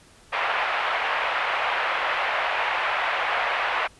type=band-pass noise; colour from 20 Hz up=pink; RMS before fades=-25 dBFS; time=0.32-3.88 s; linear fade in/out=20 ms; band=670 to 2700 Hz; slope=24 dB/octave; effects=pink hiss -53 dBFS RMS until 3.99 s + resampled to 24000 Hz